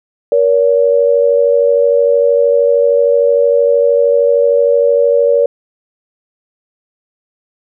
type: tone pair together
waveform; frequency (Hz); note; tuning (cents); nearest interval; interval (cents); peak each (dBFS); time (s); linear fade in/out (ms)
sine; 473.9 / 567; A#4 / C#5; +28 / +39; minor third; 311; -10; 0.32-5.46; 2
effects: none